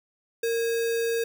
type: tone with sample-and-hold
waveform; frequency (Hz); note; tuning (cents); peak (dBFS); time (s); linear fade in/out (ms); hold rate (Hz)
sine; 461.3; A#4; -18; -23; 0.43-1.24; 5; 2100
effects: none